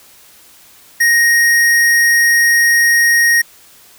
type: tone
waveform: square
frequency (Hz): 1870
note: A#6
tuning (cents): +5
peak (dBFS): -9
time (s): 1-3.42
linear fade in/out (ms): 10
effects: white hiss -44 dBFS RMS until 3.98 s